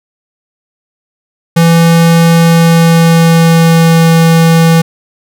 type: tone with pitch glide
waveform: square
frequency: 166.9 to 164.7 Hz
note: E3 to E3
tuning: +22 to -1 cents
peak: -4 dBFS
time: 1.56-4.82 s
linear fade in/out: 10 ms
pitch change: -23 cents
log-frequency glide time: 2.33-4.08 s
effects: none